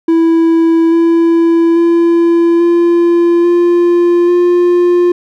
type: tone with pitch steps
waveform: triangle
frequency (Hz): 329.6 / 334 / 338.5 / 343 / 347.6 / 352.2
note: E4 / E4 / E4 / F4 / F4 / F4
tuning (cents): 0 / +23 / +46 / -31 / -8 / +15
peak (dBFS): -4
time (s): 0.08-5.12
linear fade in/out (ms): 5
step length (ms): 840
effects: none